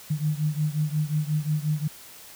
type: beating tone pair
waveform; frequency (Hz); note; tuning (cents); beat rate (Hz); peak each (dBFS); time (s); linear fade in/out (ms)
sine; 150 / 155.6; D3 / D#3; +37 / 0; 5.6; -25 / -27; 0.1-1.88; 10
effects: white hiss -46 dBFS RMS until 2.35 s